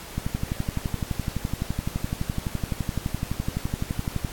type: click train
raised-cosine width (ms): 5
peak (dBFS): -13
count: 49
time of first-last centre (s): 0.18-4.248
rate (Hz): 11.8
effects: pink hiss -40 dBFS RMS until 4.32 s + AAC 64 kbps